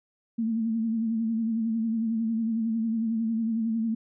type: tone with vibrato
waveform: sine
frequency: 225.2 Hz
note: A3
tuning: 40 cents sharp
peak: -24 dBFS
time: 0.38-3.95 s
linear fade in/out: 10 ms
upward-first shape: sine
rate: 11 Hz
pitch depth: 49 cents each way
effects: none